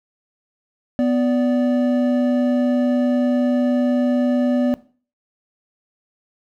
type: tone pair together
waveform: triangle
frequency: 248.1 / 582 Hz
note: B3 / D5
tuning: +8 / -16 cents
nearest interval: octave + minor third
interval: 1476 cents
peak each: -14 / -20 dBFS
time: 0.99-4.74 s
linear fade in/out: 0 ms
effects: noise-tail reverb RT60 0.4 s tail -18 dB re dry